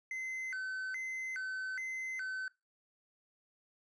triangle tone with vibrato, 1771 Hz, A6, 11 cents sharp, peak -35 dBFS, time 0.11-2.48 s, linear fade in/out 2 ms, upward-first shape square, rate 1.2 Hz, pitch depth 260 cents each way, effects noise-tail reverb RT60 0.2 s tail -18 dB re dry + resampled to 22050 Hz

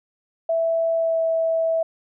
sine tone with pitch glide, 659.3 to 653.6 Hz, E5 to E5, 0 to -15 cents, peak -18 dBFS, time 0.49-1.83 s, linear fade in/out 5 ms, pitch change -15 cents, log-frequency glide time 0.96-1.2 s, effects none

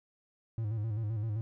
triangle tone with vibrato, 108.7 Hz, A2, 21 cents flat, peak -29 dBFS, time 0.58-1.41 s, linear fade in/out 0 ms, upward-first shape square, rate 7.7 Hz, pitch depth 72 cents each way, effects none

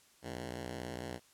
10% pulse ring-modulated tone, 122.3 Hz, B2, 16 cents flat, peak -29 dBFS, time 0.22-1.2 s, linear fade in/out 50 ms, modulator 32.2 Hz, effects white hiss -65 dBFS RMS until 1.33 s + low-pass 11000 Hz 12 dB/octave

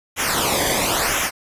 pink noise with flanger, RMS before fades -20 dBFS, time 0.16-1.31 s, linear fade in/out 50 ms, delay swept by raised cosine 0.22 to 0.75 ms, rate 0.98 Hz, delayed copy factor -0.75, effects resampled to 32000 Hz

